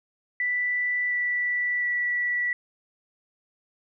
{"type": "tone with pitch steps", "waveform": "sine", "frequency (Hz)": [1975.5, 1964.1, 1952.8], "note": ["B6", "B6", "B6"], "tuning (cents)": [0, -10, -20], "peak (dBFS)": -23, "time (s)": [0.4, 2.53], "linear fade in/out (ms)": 2, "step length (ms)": 710, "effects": []}